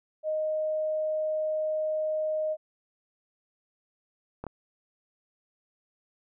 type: tone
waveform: sine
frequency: 621 Hz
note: D#5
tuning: 3 cents flat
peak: -26 dBFS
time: 0.23-2.57 s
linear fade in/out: 50 ms
type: clicks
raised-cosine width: 1 ms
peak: -22 dBFS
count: 2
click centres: 4.44 / 4.467 s
effects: none